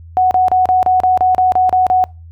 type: tone bursts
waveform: sine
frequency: 740 Hz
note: F#5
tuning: in tune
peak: -8 dBFS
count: 11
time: 0.17-2.04 s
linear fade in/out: 0 ms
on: 140 ms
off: 33 ms
effects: noise-tail reverb RT60 0.3 s tail -26 dB re dry + added 83 Hz sine -33 dBFS peak until 2.31 s